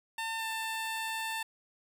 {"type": "tone with pitch glide", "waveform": "15% pulse", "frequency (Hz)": [900, 891.2], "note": ["A5", "A5"], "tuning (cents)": [39, 22], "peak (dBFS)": -27, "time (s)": [0.18, 1.43], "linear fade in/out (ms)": 5, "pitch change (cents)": -17, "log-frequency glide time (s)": [0.37, 0.46], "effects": []}